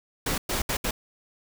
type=noise bursts at uneven times; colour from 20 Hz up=pink; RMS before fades=-27 dBFS; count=4; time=0.26-0.38 / 0.49-0.62 / 0.69-0.77 / 0.84-0.91 s; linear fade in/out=5 ms; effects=none